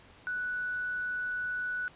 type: tone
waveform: sine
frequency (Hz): 1480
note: F#6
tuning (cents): 0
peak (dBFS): -31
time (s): 0.27-1.88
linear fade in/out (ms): 0
effects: pink hiss -56 dBFS RMS until 1.95 s + resampled to 8000 Hz